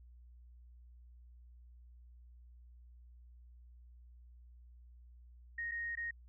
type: tone with dropouts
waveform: sine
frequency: 1864.7 Hz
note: A#6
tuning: in tune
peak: -37 dBFS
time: 5.58-6.11 s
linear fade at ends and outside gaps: 5 ms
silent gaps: 5.713-5.717 / 5.954-5.972 s
effects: added 60 Hz sine -55 dBFS peak until 6.28 s